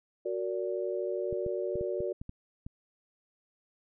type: chord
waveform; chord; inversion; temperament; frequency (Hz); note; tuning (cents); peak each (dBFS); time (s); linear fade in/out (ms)
sine; Gb augmented; none; just; 370 / 462.5 / 578.1; Gb4 / Bb4 / D5; 0 / -14 / -27; -33 / -36 / -35; 0.25-2.13; 10
type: clicks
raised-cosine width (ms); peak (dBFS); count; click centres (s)
5; -28; 8; 1.327 / 1.464 / 1.756 / 1.811 / 2.005 / 2.215 / 2.294 / 2.665
effects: none